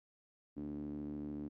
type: tone with band-pass filter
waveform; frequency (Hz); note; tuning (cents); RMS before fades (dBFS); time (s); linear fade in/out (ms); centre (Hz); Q
sawtooth; 73.6; D2; +4; -43; 0.56-1.49; 20; 270; 6.7
effects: none